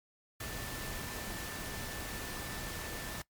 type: tone in noise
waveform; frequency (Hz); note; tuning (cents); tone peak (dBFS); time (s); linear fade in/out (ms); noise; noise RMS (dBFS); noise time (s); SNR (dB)
sine; 1769; A6; +9; -49; 0.4-3.22; 5; pink; -41; 0.4-3.22; -11
effects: noise-tail reverb RT60 0.1 s tail -19 dB re dry + MP3 96 kbps